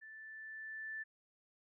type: tone with level ramp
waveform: sine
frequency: 1760 Hz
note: A6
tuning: in tune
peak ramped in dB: -51 to -40 dBFS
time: 0.01-1.04 s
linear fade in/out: 20 ms
effects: none